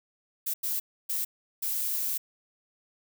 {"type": "noise bursts at uneven times", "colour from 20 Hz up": "violet", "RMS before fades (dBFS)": -30, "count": 4, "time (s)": [[0.46, 0.54], [0.63, 0.8], [1.09, 1.25], [1.62, 2.18]], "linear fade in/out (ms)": 10, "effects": []}